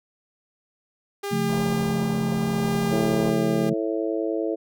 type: tone with tremolo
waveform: sawtooth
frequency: 402.2 Hz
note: G4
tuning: 44 cents sharp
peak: -22 dBFS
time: 1.23-3.7 s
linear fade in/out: 10 ms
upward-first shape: sine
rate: 0.74 Hz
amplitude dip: 40%
type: chord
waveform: sine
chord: Db augmented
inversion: none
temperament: equal with one note detuned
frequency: 138.11 / 174.61 / 220 Hz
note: Db3 / F3 / A3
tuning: -6 / 0 / 0 cents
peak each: -29 / -27 / -25 dBFS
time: 1.31-3.74 s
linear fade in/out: 10 ms
type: low-pass noise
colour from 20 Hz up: white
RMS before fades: -36 dBFS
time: 1.49-3.3 s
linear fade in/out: 2 ms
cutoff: 880 Hz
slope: 24 dB/octave
type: harmonic tone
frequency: 110 Hz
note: A2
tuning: in tune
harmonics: 3 / 4 / 5 / 6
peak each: -26 / -28 / -30 / -32 dBFS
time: 2.91-4.56 s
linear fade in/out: 20 ms
effects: none